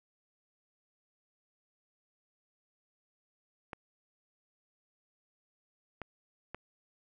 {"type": "clicks", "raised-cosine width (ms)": 0.5, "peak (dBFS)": -25, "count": 3, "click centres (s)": [3.732, 6.017, 6.546], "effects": []}